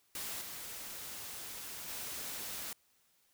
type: noise with level steps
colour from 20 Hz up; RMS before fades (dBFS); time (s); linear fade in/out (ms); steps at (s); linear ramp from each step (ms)
white; -41 / -45 / -42; 0.15-2.73; 2; 0.41 / 1.88; 5
effects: white hiss -72 dBFS RMS until 3.33 s